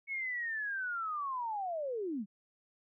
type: linear sweep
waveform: sine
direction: down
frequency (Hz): 2217 to 181.8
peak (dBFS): -34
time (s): 0.07-2.26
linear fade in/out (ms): 50
effects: none